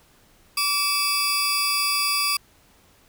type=tone cluster; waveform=sawtooth; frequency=1152 / 2610 / 4808 Hz; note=D6 / E7 / D8; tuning=-34 / -18 / +40 cents; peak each=-23 / -24 / -20 dBFS; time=0.57-2.37 s; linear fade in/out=5 ms; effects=pink hiss -57 dBFS RMS until 3.08 s